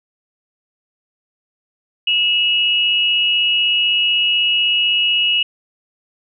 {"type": "tone pair together", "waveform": "sine", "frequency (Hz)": [2637, 2901], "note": ["E7", "F#7"], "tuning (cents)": [0, -35], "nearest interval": "major second", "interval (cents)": 165, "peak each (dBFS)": [-19, -14], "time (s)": [2.07, 5.43], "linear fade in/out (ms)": 5, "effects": []}